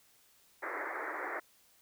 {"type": "band-pass noise", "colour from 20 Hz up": "white", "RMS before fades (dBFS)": -39, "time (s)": [0.62, 1.4], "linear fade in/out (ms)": 10, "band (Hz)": [300, 2100], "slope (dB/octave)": 96, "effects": ["white hiss -66 dBFS RMS until 1.81 s"]}